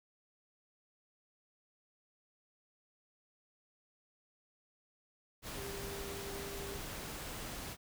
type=tone in noise; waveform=sine; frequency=397.7 Hz; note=G4; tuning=25 cents sharp; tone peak=-45 dBFS; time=5.56-6.81 s; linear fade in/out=50 ms; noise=pink; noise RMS=-44 dBFS; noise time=5.42-7.77 s; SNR=-4 dB; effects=none